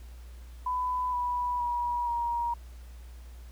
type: tone with pitch steps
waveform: sine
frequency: 1000 / 981.7 / 963.7 / 946.1 Hz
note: B5 / B5 / B5 / A#5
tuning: +21 / -11 / -43 / +25 cents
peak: -27 dBFS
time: 0.66-2.54 s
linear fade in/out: 5 ms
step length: 470 ms
effects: added 60 Hz sine -43 dBFS peak until 3.51 s + pink hiss -59 dBFS RMS until 3.51 s